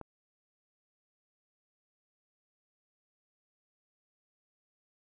click, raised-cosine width 1 ms, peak -29 dBFS, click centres 0.013 s, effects none

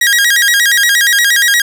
sawtooth tone with vibrato, 1760 Hz, A6, in tune, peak -4 dBFS, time 0.01-1.62 s, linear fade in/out 5 ms, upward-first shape square, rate 8.5 Hz, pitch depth 140 cents each way, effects none

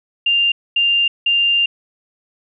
sine tone bursts at uneven times, 2794 Hz, F7, in tune, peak -12 dBFS, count 3, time 0.26-0.52 / 0.76-1.08 / 1.26-1.66 s, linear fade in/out 5 ms, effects none

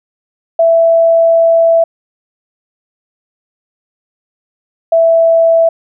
sine tone pair in turn, 663 / 660.5 Hz, E5 / E5, +10 / +3 cents, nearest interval unison, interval 7 cents, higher first, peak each -5 dBFS, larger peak neither, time 0.59-1.84 / 4.92-5.69 s, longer first, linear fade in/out 5 ms, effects none

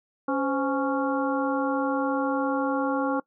harmonic tone with a mistuned harmonic, 277.2 Hz, C#4, in tune, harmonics 1 / 2 / 3 / 4 / 5, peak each -26 / -29 / -31 / -32 / -33 dBFS, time 0.28-3.2 s, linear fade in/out 5 ms, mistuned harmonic 2, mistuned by -110 cents, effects noise-tail reverb RT60 0.1 s tail -22 dB re dry

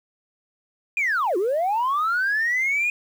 sine linear two-way sweep, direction down then up, 2479 to 340.3 to 2479 Hz, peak -18 dBFS, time 0.97-2.9 s, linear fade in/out 2 ms, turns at 1.37 s, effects tanh soft clip ceiling -17 dBFS + 8-bit

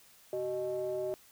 triangle ring-modulated tone, 120 Hz, B2, 49 cents flat, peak -27 dBFS, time 0.33-1.14 s, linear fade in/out 0 ms, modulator 498 Hz, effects white hiss -60 dBFS RMS until 1.31 s

